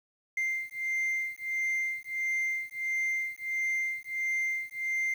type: beating tone pair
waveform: sine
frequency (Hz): 2093 / 2094.5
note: C7 / C7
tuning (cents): 0 / +1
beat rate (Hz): 1.5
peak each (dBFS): -30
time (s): 0.37-5.14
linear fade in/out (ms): 5
effects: tanh soft clip ceiling -26 dBFS + 9-bit